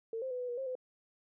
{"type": "tone with pitch steps", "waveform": "sine", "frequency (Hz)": [452, 523, 499.5, 495.9, 482.1, 533, 509], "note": ["A4", "C5", "B4", "B4", "B4", "C5", "C5"], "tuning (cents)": [47, -1, 20, 7, -42, 32, -48], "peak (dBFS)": -35, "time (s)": [0.13, 0.753], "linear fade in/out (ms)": 2, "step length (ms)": 89, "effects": []}